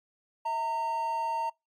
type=tone pair together; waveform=triangle; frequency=648.4 / 917 Hz; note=E5 / A#5; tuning=-29 / -29 cents; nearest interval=tritone; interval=600 cents; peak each=-37 / -26 dBFS; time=0.45-1.5 s; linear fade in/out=10 ms; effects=noise-tail reverb RT60 0.2 s tail -25 dB re dry + MP3 96 kbps